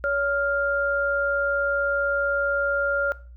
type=tone pair together; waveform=sine; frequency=564.5 / 1400 Hz; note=C#5 / F6; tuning=+31 / +4 cents; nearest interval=octave + major third; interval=1573 cents; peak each=-24 dBFS; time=0.04-3.12 s; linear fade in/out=0 ms; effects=noise-tail reverb RT60 0.4 s tail -19 dB re dry + added 60 Hz sine -41 dBFS peak until 3.36 s